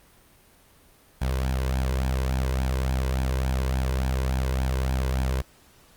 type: tone with flanger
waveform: sawtooth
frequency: 65 Hz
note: C2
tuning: 11 cents flat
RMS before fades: -25 dBFS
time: 1.21-5.42 s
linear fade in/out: 10 ms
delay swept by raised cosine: 1.2 to 2.02 ms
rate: 3.5 Hz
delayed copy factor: +0.55
effects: pink hiss -56 dBFS RMS until 5.96 s + Opus 32 kbps